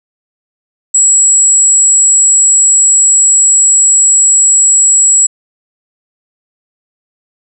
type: tone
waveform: sine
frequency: 7750 Hz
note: B8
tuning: 34 cents flat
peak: -4 dBFS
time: 0.94-5.27 s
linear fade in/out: 10 ms
effects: none